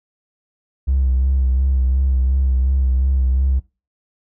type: tone with vibrato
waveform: triangle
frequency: 65.41 Hz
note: C2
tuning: in tune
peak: -10 dBFS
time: 0.87-3.6 s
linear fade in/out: 20 ms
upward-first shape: sine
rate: 2.8 Hz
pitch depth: 45 cents each way
effects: noise-tail reverb RT60 0.3 s tail -24 dB re dry + tanh soft clip ceiling -10 dBFS

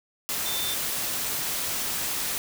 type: tone in noise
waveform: sine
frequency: 3569 Hz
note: A7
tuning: 24 cents sharp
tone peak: -31 dBFS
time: 0.46-0.74 s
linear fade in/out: 0 ms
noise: white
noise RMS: -29 dBFS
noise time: 0.29-2.38 s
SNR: -5 dB
effects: none

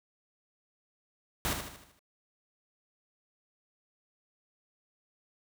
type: noise with echo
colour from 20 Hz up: pink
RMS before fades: -31 dBFS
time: 1.45-1.53 s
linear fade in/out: 0 ms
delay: 77 ms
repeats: 6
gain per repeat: -6 dB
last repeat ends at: 1.992 s
effects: none

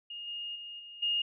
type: tone with level steps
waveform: sine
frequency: 2844 Hz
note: F7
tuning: 31 cents sharp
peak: -39 / -36 / -41 / -45 / -27 dBFS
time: 0.1-1.22 s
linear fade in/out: 5 ms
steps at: 0.27 / 0.55 / 0.79 / 1.02 s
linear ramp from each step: 10 ms
effects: none

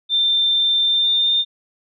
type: tone with pitch glide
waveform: sine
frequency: 3578 to 3617 Hz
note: A7 to A7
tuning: +28 to +47 cents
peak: -14 dBFS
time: 0.09-1.45 s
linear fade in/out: 50 ms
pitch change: +19 cents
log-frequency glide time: 0.83-1.33 s
effects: none

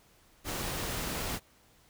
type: noise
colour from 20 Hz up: pink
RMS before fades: -35 dBFS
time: 0.44-1.4 s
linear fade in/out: 50 ms
effects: pink hiss -63 dBFS RMS until 1.89 s

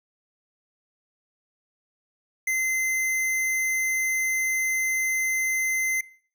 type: tone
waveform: square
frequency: 2066 Hz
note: C7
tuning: 22 cents flat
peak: -23 dBFS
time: 2.47-6.01 s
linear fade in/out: 5 ms
effects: noise-tail reverb RT60 0.5 s tail -20 dB re dry

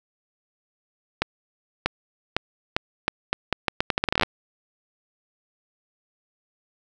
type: accelerating click train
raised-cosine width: 0.3 ms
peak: -4 dBFS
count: 20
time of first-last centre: 1.22-4.233 s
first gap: 640 ms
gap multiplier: 0.79
effects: none

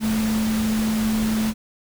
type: tone in noise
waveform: sine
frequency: 218.8 Hz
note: A3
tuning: 9 cents flat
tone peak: -19 dBFS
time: 0-1.54 s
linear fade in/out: 50 ms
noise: pink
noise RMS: -30 dBFS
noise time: 0-1.54 s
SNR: +8 dB
effects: none

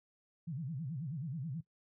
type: tone with vibrato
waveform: sine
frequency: 146.9 Hz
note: D3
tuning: 1 cent sharp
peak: -37 dBFS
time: 0.47-1.61 s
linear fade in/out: 10 ms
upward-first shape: sine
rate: 9.3 Hz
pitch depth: 280 cents each way
effects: noise-tail reverb RT60 0.1 s tail -17 dB re dry

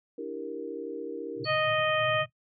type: chord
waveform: sine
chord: E half-diminished seventh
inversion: third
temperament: equal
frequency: 293.7 / 329.6 / 392 / 466.2 Hz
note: D4 / E4 / G4 / Bb4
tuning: 0 / 0 / 0 / 0 cents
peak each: -40 / -40 / -40 / -36 dBFS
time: 0.18-1.45 s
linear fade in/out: 5 ms
type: band-pass noise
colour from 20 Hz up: white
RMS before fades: -43 dBFS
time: 1.35-2.3 s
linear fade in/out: 50 ms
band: 110 to 150 Hz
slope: 96 dB/octave
type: tone with exponential decay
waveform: sine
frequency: 4435 Hz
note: C#8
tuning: in tune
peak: -34 dBFS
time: 1.44-1.8 s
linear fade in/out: 5 ms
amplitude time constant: 78 ms
type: harmonic tone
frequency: 621 Hz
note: D#5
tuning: 3 cents flat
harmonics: 1 / 2 / 3 / 4 / 5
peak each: -27 / -30 / -32 / -33 / -34 dBFS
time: 1.45-2.26 s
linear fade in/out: 50 ms
effects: noise-tail reverb RT60 0.1 s tail -20 dB re dry

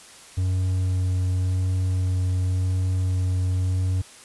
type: tone with vibrato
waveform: triangle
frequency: 92.5 Hz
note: F#2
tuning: in tune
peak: -18 dBFS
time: 0.37-4.02 s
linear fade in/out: 10 ms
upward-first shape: sine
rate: 0.91 Hz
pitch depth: 9 cents each way
effects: white hiss -46 dBFS RMS until 4.24 s + resampled to 24000 Hz

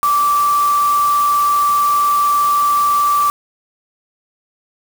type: tone in noise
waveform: sine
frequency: 1165 Hz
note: D6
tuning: 14 cents flat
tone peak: -11 dBFS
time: 0.03-3.3 s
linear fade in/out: 0 ms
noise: white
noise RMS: -28 dBFS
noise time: 0.03-3.3 s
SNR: +14 dB
effects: none

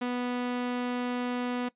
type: tone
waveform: sawtooth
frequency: 246.3 Hz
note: B3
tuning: 5 cents flat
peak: -25 dBFS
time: 0.01-1.69 s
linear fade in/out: 10 ms
effects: noise-tail reverb RT60 0.1 s tail -19 dB re dry + resampled to 8000 Hz

